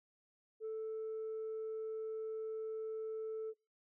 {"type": "tone", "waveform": "sine", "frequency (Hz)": 440, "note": "A4", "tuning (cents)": 0, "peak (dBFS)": -37, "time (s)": [0.6, 3.54], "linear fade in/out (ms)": 50, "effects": ["noise-tail reverb RT60 0.3 s tail -26 dB re dry", "tanh soft clip ceiling -37 dBFS"]}